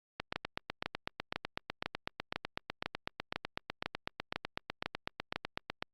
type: two click trains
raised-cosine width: 0.3 ms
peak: -17 / -18 dBFS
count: 11 / 46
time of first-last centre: 0.36-5.36 / 0.2-5.825 s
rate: 2 / 8 Hz
effects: Opus 48 kbps